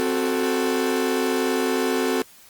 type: chord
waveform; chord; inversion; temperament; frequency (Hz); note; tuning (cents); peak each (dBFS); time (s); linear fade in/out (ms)
40% pulse; F# diminished; second; equal; 261.6 / 370 / 440; C4 / F#4 / A4; 0 / 0 / 0; -24; 0-2.22; 0
effects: white hiss -50 dBFS RMS until 2.49 s + Opus 24 kbps